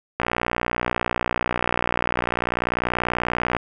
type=click train; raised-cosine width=0.5 ms; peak=-6 dBFS; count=204; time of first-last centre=0.2-3.567 s; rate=60.3 Hz; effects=none